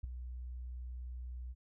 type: tone with ADSR envelope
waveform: sine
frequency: 61.74 Hz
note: B1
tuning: in tune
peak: -32 dBFS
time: 0.03-1.55 s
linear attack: 12 ms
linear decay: 6 ms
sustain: -9 dB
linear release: 40 ms
effects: none